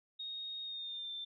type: tone with pitch glide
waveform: sine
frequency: 3729 to 3563 Hz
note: A#7 to A7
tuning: 0 to +21 cents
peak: -40 dBFS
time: 0.19-1.25 s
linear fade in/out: 10 ms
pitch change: -79 cents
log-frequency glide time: 0.63-1.12 s
effects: none